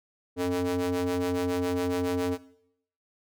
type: ring-modulated tone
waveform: square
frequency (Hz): 88.6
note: F2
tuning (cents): +25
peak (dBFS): -23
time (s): 0.36-2.38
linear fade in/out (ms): 50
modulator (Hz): 358
effects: noise-tail reverb RT60 0.7 s tail -18 dB re dry